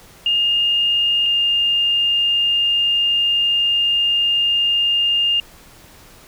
sine tone pair in turn, 2828 / 2816 Hz, F7 / F7, +21 / +14 cents, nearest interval unison, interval 7 cents, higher first, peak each -14 dBFS, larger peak neither, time 0.26-1.26 / 1.26-5.4 s, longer second, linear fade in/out 2 ms, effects pink hiss -45 dBFS RMS until 6.27 s

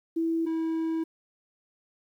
sine / triangle tone pair in turn, 328.7 / 324.5 Hz, E4 / E4, -5 / -27 cents, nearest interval unison, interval 22 cents, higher first, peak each -24 / -24 dBFS, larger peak neither, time 0.16-0.46 / 0.46-1.04 s, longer second, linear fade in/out 10 ms, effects 10-bit

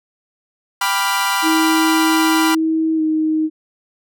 sawtooth chord, G dominant seventh, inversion none, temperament equal with one note detuned, 788.5 / 987.8 / 1174.7 / 1396.9 Hz, G5 / B5 / D6 / F6, +10 / 0 / 0 / 0 cents, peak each -20 / -15 / -21 / -18 dBFS, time 0.81-2.55 s, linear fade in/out 5 ms
sine tone with pitch glide, 320 to 313.2 Hz, D#4 to D#4, +49 to +11 cents, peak -14 dBFS, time 1.42-3.5 s, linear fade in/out 50 ms, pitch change -38 cents, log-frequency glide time 2.96-3.01 s
effects none

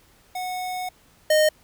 square tone pair in turn, 734 / 615.9 Hz, F#5 / D#5, -14 / -18 cents, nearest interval minor third, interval 304 cents, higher first, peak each -28 / -16 dBFS, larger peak second, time 0.35-0.89 / 1.3-1.49 s, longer first, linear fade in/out 5 ms, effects pink hiss -57 dBFS RMS until 1.63 s

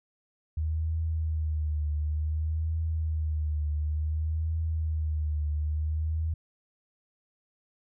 sine tone with vibrato, 77.78 Hz, D#2, in tune, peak -26 dBFS, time 0.57-6.34 s, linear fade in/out 5 ms, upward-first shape triangle, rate 0.56 Hz, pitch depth 69 cents each way, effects none

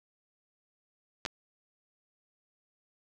clicks, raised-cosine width 0.2 ms, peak -15 / -18 dBFS, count 2, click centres 1.252 / 1.261 s, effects none

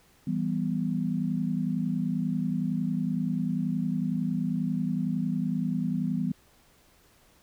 sine chord, E minor, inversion none, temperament equal with one note detuned, 164.81 / 195.43 / 246.9 Hz, E3 / G3 / B3, 0 / -5 / 0 cents, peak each -30 dBFS, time 0.27-6.32 s, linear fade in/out 5 ms, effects pink hiss -61 dBFS RMS until 7.42 s

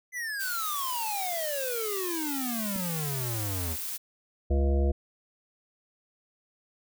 square exponential sweep, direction down, 2044 to 77.78 Hz, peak -32 dBFS, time 0.12-3.77 s, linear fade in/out 50 ms
blue noise, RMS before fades -35 dBFS, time 0.39-3.98 s, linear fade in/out 20 ms
sine tone with exponential decay, 212 Hz, G#3, 36 cents sharp, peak -27 dBFS, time 2.76-2.84 s, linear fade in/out 0 ms, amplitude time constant 16 ms
harmonic tone, 69.3 Hz, C#2, in tune, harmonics 1 / 3 / 5 / 7 / 9 / 10, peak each -22 / -35 / -33 / -35 / -38 / -42 dBFS, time 4.5-4.92 s, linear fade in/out 10 ms
effects none

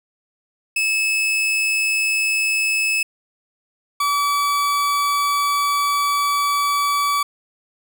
40% pulse tone pair in turn, 2600 / 1146.9 Hz, E7 / D6, -24 / -41 cents, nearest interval octave + major second, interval 1417 cents, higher first, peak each -16 dBFS, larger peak neither, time 0.76-3.03 / 4-7.23 s, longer second, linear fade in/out 5 ms, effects none

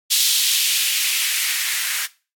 violet noise with band-pass filter sweep, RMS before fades -20 dBFS, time 0.1-2.07 s, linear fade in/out 20 ms, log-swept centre 3700 to 1700 Hz, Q 1.9, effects noise-tail reverb RT60 0.3 s tail -18 dB re dry + AAC 64 kbps

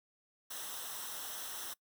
white noise with comb filter, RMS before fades -43 dBFS, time 0.5-1.74 s, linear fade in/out 10 ms, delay 0.43 ms, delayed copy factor -0.7, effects noise-tail reverb RT60 0.1 s tail -22 dB re dry

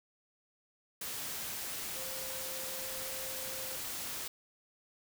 sine tone in noise, 525 Hz, C5, 6 cents sharp, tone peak -47 dBFS, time 1.96-3.76 s, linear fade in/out 5 ms, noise white, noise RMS -40 dBFS, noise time 1.01-4.28 s, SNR -10 dB, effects none

